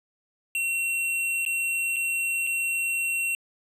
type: tone with dropouts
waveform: square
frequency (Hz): 2727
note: F7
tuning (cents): -42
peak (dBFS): -25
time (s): 0.55-3.35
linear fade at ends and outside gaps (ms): 1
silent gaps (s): 1.451-1.462 / 1.961-1.965 / 2.467-2.471
effects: resampled to 32000 Hz